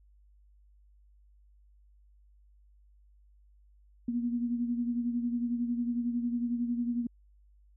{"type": "beating tone pair", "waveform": "sine", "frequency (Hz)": [238, 249], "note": ["A#3", "B3"], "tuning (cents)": [36, 14], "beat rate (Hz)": 11, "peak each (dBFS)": [-29, -37], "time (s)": [4.08, 7.07], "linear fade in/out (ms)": 5, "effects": ["added 50 Hz sine -58 dBFS peak until 7.76 s"]}